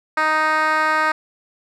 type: tone with band-pass filter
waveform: 10% pulse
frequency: 311.1 Hz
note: D#4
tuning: in tune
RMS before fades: -18 dBFS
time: 0.17-1.12 s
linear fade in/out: 5 ms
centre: 1400 Hz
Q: 1.4
effects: none